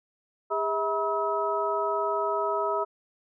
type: tone cluster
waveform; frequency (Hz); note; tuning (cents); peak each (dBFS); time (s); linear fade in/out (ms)
sine; 408 / 647 / 966 / 1284; G#4 / E5 / B5 / E6; -31 / -32 / -39 / -46; -30; 0.5-2.85; 20
effects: none